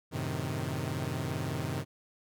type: chord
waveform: sawtooth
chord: F# diminished seventh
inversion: none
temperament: equal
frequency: 92.5 / 110 / 130.81 / 155.56 Hz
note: F#2 / A2 / C3 / Eb3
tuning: 0 / 0 / 0 / 0 cents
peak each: -35 / -36 / -32 / -33 dBFS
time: 0.11-1.85 s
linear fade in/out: 50 ms
effects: none